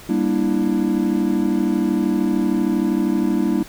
triangle chord, E half-diminished seventh, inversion first, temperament just, 197.78 / 237.3 / 296.7 / 329.6 Hz, G3 / Bb3 / D4 / E4, +16 / +31 / +18 / 0 cents, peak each -20 dBFS, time 0.09-3.63 s, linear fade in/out 5 ms, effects pink hiss -41 dBFS RMS until 3.68 s

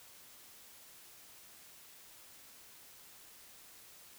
silence, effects white hiss -57 dBFS RMS until 4.18 s

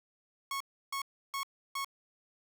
sawtooth tone bursts, 1100 Hz, C#6, 14 cents flat, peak -30 dBFS, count 4, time 0.51-1.846 s, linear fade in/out 2 ms, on 94 ms, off 320 ms, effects none

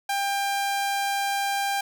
sawtooth tone, 796 Hz, G5, 26 cents sharp, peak -20 dBFS, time 0.09-1.81 s, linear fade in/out 5 ms, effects none

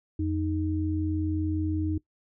sine tone pair together, 87.3 / 311.1 Hz, F2 / D#4, 0 / 0 cents, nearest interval octave + minor seventh, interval 2200 cents, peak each -28 dBFS, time 0.19-1.98 s, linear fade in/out 5 ms, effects noise-tail reverb RT60 0.1 s tail -19 dB re dry

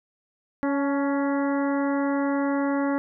harmonic tone with a mistuned harmonic, 279.3 Hz, C#4, 13 cents sharp, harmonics 1 / 2 / 3 / 4 / 5 / 6 / 7, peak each -23 / -29 / -33 / -35 / -37 / -39 / -40 dBFS, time 0.63-2.98 s, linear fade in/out 0 ms, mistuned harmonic 3, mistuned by +34 cents, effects none

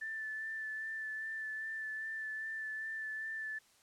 sine tone with vibrato, 1760 Hz, A6, in tune, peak -38 dBFS, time 0.01-3.59 s, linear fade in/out 10 ms, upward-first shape sine, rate 2.5 Hz, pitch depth 18 cents each way, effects white hiss -67 dBFS RMS until 3.82 s + low-pass 10000 Hz 12 dB/octave

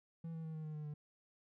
triangle tone with pitch steps, 164.81 / 162.07 / 159.38 / 156.73 / 154.13 / 151.57 / 149.05 Hz, E3 / E3 / D#3 / D#3 / D#3 / D#3 / D3, 0 / -29 / +42 / +13 / -16 / -45 / +26 cents, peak -40 dBFS, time 0.24-0.94 s, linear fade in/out 5 ms, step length 100 ms, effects none

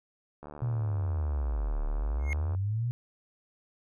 click train, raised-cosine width 1 ms, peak -30 dBFS, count 158, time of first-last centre 0.43-2.549 s, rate 74.1 Hz
sine linear two-way sweep, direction down then up, 123.47 to 32.7 to 123.47 Hz, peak -27 dBFS, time 0.62-2.91 s, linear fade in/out 0 ms, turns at 1.86 s
triangle tone with exponential growth, 2150 Hz, C7, 47 cents sharp, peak -27 dBFS, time 2.19-2.33 s, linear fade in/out 0 ms, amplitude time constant 29 ms
effects none

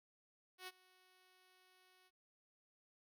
5% pulse tone with ADSR envelope, 369.7 Hz, F#4, 1 cent flat, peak -35 dBFS, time 0.58-2.11 s, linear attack 94 ms, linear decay 36 ms, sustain -23 dB, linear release 44 ms, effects none

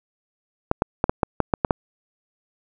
clicks, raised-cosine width 1 ms, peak -3 dBFS, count 9, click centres 0.714 / 0.821 / 1.041 / 1.095 / 1.232 / 1.403 / 1.538 / 1.648 / 1.708 s, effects none

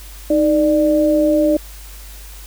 sine tone pair together, 311.1 / 592.2 Hz, D#4 / D5, 0 / +14 cents, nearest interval major seventh, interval 1114 cents, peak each -14 dBFS, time 0.3-1.57 s, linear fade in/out 5 ms, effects added 50 Hz sine -34 dBFS peak until 2.46 s + white hiss -40 dBFS RMS until 2.46 s

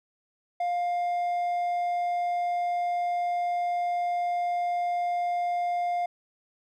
sine tone with hard clipping, 704 Hz, F5, 14 cents sharp, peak -26 dBFS, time 0.6-6.06 s, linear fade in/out 5 ms, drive 3 dB, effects none

